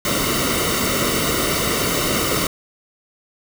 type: noise with comb filter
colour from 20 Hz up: pink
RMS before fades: -20 dBFS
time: 0.05-2.47 s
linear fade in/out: 2 ms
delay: 1.2 ms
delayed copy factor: -0.75
effects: none